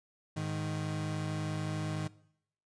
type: tone pair together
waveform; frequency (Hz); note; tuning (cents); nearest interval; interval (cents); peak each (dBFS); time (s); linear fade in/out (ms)
35% pulse; 104.55 / 155.56; G#2 / D#3; +12 / 0; perfect fifth; 688; -37 / -33; 0.36-2.08; 10
effects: noise-tail reverb RT60 0.7 s tail -20 dB re dry + resampled to 22050 Hz